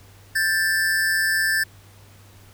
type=tone pair together; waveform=square; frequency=1584.1 / 1760 Hz; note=G6 / A6; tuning=+18 / 0 cents; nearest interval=major second; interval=182 cents; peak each=-24 / -21 dBFS; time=0.35-1.64 s; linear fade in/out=10 ms; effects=added 99 Hz sine -48 dBFS peak until 2.53 s + pink hiss -52 dBFS RMS until 2.53 s